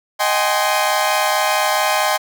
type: chord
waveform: sawtooth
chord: Ab major seventh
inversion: second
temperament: equal with one note detuned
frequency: 622.3 / 766.1 / 830.6 / 1046.5 Hz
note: Eb5 / G5 / Ab5 / C6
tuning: 0 / -40 / 0 / 0 cents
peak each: -17 dBFS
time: 0.19-2.18 s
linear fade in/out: 20 ms
effects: none